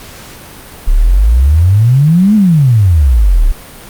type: exponential two-way sweep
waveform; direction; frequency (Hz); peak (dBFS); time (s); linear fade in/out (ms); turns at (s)
sine; up then down; 32.4 to 220 to 32.4; -4; 0.87-3.52; 10; 2.35
effects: pink hiss -32 dBFS RMS until 3.89 s + Opus 48 kbps